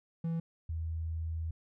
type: tone pair in turn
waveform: triangle / sine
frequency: 165.3 / 81.23 Hz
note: E3 / E2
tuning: +5 / -25 cents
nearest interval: octave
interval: 1230 cents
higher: first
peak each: -29 / -33 dBFS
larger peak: first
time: 0.24-0.4 / 0.69-1.51 s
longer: second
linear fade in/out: 5 ms
effects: none